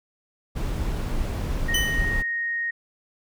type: noise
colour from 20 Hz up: brown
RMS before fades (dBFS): -26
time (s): 0.55-2.23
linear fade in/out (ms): 20
type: tone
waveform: sine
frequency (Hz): 1864.7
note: A#6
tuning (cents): 0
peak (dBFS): -24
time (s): 1.68-2.71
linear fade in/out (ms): 10
type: tone with exponential decay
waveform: sawtooth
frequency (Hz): 3008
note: F#7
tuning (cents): +28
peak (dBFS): -17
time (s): 1.74-2.15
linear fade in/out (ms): 5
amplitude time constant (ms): 89
effects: none